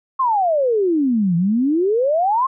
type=exponential two-way sweep; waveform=sine; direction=down then up; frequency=1092 to 164.81 to 1092 Hz; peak=-14 dBFS; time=0.19-2.47 s; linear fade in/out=10 ms; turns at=1.36 s; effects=none

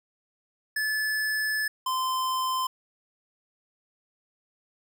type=tone pair in turn; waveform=square; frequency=1730 / 1034 Hz; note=A6 / C6; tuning=-30 / -21 cents; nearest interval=major sixth; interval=891 cents; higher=first; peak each=-26 dBFS; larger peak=neither; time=0.76-1.68 / 1.86-2.67 s; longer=first; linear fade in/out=5 ms; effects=none

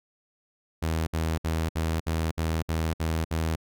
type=tone bursts; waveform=sawtooth; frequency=80.7 Hz; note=E2; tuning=36 cents flat; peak=-21 dBFS; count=9; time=0.82-3.558 s; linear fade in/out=10 ms; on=250 ms; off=61 ms; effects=none

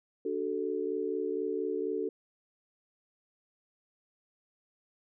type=chord; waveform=sine; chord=D major; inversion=none; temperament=equal with one note detuned; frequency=293.7 / 375.8 / 440 Hz; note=D4 / F#4 / A4; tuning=0 / +27 / 0 cents; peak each=-37 / -34 / -33 dBFS; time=0.25-2.09 s; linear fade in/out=5 ms; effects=none

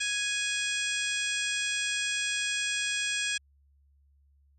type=harmonic tone with a mistuned harmonic; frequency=830.6 Hz; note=G#5; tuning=in tune; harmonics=2 / 3 / 4 / 5 / 6 / 7 / 8 / 9 / 10; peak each=-34 / -33 / -34 / -44 / -41 / -40 / -46 / -38 / -41 dBFS; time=0-3.38 s; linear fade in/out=10 ms; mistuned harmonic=5; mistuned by=+28 cents; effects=added 70 Hz sine -61 dBFS peak until 4.58 s

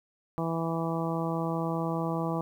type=harmonic tone; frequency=164.81 Hz; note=E3; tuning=in tune; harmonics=1 / 2 / 3 / 4 / 5 / 6 / 7; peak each=-31 / -34 / -36 / -37 / -38 / -39 / -39 dBFS; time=0.38-2.41 s; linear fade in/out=0 ms; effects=10-bit

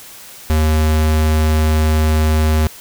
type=tone; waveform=square; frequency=77.78 Hz; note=D#2; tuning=in tune; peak=-12 dBFS; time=0.5-2.67 s; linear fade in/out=0 ms; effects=white hiss -37 dBFS RMS until 2.8 s

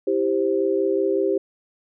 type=chord; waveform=sine; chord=C major; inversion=first; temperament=just; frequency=327 / 392.4 / 523.3 Hz; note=E4 / G4 / C5; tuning=-14 / +2 / 0 cents; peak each=-25 / -20 / -25 dBFS; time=0.07-1.38 s; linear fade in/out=5 ms; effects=none

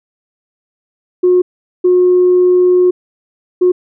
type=tone bursts at uneven times; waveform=sine; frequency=361.6 Hz; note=F#4; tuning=40 cents flat; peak=-5 dBFS; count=3; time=1.23-1.42 / 1.84-2.91 / 3.61-3.72 s; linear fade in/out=10 ms; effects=tanh soft clip ceiling -2 dBFS

